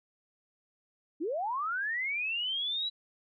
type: linear sweep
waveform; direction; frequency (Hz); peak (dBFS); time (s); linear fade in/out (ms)
sine; up; 277.9 to 3951; -30; 1.2-2.9; 20
effects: none